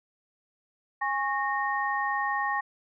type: tone cluster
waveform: sine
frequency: 821 / 1097 / 1850 Hz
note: G#5 / C#6 / A#6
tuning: -20 / -18 / -14 cents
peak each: -30 dBFS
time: 1.01-2.61 s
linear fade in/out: 10 ms
effects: none